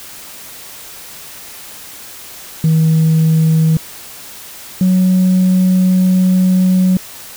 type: tone pair in turn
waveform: sine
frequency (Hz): 159.9 / 184.87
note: D#3 / F#3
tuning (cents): +48 / -1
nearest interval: minor third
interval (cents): 251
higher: second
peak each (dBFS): -6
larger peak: neither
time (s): 2.64-3.77 / 4.81-6.97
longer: second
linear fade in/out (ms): 2
effects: tanh soft clip ceiling -6 dBFS + white hiss -33 dBFS RMS until 7.36 s

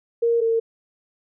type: tone pair in turn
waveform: sine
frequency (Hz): 466.2 / 455.3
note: A#4 / A#4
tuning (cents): 0 / -41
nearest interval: unison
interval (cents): 41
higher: first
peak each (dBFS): -16 / -17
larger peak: first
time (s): 0.22-0.41 / 0.41-0.6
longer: neither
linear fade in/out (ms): 10
effects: none

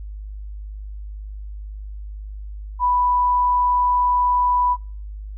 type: tone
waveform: sine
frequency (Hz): 987.8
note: B5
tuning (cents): 0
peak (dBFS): -15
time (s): 2.79-4.77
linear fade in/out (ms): 50
effects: noise-tail reverb RT60 0.4 s tail -26 dB re dry + added 51 Hz sine -30 dBFS peak until 5.37 s

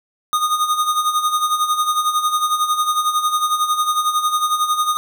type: tone with tremolo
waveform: square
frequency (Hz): 1232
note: D#6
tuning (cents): -17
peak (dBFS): -14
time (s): 0.33-4.97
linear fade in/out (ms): 0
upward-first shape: sine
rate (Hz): 11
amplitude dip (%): 65
effects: none

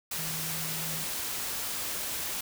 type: tone in noise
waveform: sine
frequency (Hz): 160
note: D#3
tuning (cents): +49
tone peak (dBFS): -40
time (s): 0.18-1.04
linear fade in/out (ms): 5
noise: white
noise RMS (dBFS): -34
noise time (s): 0.11-2.41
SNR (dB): -9
effects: none

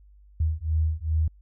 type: beating tone pair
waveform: sine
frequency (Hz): 77.9 / 80.4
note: D#2 / E2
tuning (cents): +3 / -43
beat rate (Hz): 2.5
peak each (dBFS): -25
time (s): 0.4-1.28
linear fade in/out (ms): 5
effects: added 50 Hz sine -50 dBFS peak until 1.41 s

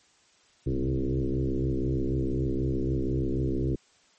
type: tone with frequency modulation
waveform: sine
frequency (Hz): 130.81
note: C3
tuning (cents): 0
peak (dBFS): -24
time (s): 0.66-3.76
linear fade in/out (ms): 10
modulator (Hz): 66.4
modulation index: 4.1
effects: white hiss -62 dBFS RMS until 4.18 s + MP3 32 kbps

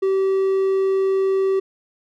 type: tone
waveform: triangle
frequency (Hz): 385.2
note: G4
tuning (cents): -30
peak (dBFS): -14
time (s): 0.02-1.6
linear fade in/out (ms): 10
effects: none

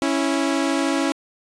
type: tone pair together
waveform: sawtooth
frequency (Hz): 276.5 / 329.6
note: C#4 / E4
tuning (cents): -4 / 0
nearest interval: minor third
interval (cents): 304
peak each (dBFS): -17 / -19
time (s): 0.02-1.12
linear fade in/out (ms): 0
effects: resampled to 22050 Hz

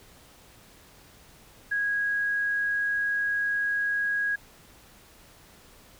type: tone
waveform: sine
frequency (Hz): 1650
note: G#6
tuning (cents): -12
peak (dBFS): -24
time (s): 1.71-4.36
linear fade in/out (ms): 10
effects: pink hiss -54 dBFS RMS until 5.99 s

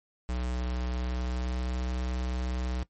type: tone with pitch glide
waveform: square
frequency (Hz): 61.74 to 62.42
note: B1 to B1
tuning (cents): 0 to +19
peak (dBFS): -30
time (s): 0.29-2.83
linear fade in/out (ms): 0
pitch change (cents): +19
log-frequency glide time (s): 0.97-1.82
effects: noise-tail reverb RT60 0.1 s tail -18 dB re dry + MP3 32 kbps

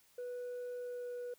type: tone with pitch glide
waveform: sine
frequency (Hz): 491.9 to 488.5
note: B4 to B4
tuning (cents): -7 to -19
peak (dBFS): -37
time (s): 0.18-1.34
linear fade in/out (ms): 5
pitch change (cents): -12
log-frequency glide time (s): 0.76-1.13
effects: tanh soft clip ceiling -39 dBFS + white hiss -68 dBFS RMS until 1.38 s

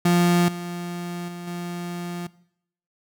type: tone with level steps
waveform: 35% pulse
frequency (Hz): 174.61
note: F3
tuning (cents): 0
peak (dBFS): -14 / -27 / -31 / -27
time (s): 0.05-2.27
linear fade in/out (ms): 5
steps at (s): 0.48 / 1.28 / 1.47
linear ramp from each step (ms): 5
effects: noise-tail reverb RT60 0.7 s tail -20 dB re dry

